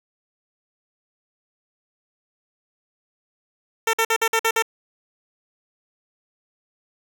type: tone bursts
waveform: 10% pulse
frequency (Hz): 451.2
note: A4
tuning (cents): +44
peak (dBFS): -9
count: 7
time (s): 3.87-4.624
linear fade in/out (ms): 5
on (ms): 64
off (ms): 51
effects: none